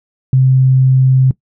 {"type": "tone", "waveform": "sine", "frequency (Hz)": 130.9, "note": "C3", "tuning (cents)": 1, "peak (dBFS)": -6, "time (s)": [0.33, 1.31], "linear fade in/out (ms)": 2, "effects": ["noise-tail reverb RT60 0.1 s tail -19 dB re dry"]}